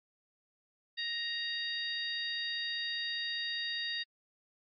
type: harmonic tone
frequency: 935 Hz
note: A#5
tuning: 5 cents sharp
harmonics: 2 / 3 / 4 / 5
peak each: -38 / -43 / -37 / -41 dBFS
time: 0.97-4.04 s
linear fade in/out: 20 ms
effects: MP3 32 kbps